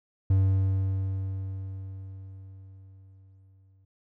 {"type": "tone with exponential decay", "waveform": "triangle", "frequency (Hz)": 95.9, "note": "G2", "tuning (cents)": -37, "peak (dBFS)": -16, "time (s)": [0.3, 3.85], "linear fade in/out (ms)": 5, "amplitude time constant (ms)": 770, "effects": []}